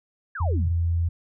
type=exponential sweep; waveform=sine; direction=down; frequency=1734 to 84.2 Hz; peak=-30 dBFS; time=0.35-0.72 s; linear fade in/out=5 ms
type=tone; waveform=sine; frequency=84.4 Hz; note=E2; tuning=41 cents sharp; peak=-20 dBFS; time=0.4-1.09 s; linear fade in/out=10 ms
effects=none